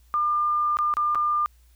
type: tone with dropouts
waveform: sine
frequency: 1201 Hz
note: D6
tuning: 38 cents sharp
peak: -20 dBFS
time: 0.14-1.46 s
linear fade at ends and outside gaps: 0 ms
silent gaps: 0.77-0.788 / 0.939-0.969 / 1.148-1.155 s
effects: added 60 Hz sine -53 dBFS peak until 1.75 s + white hiss -65 dBFS RMS until 1.75 s